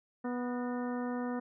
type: harmonic tone with a mistuned harmonic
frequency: 245.7 Hz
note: B3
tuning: 9 cents flat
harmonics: 1 / 2 / 3 / 4 / 5 / 6 / 7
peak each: -34 / -40 / -44 / -46 / -48 / -50 / -51 dBFS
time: 0.24-1.4 s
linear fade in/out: 10 ms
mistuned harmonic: 7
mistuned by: +89 cents
effects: none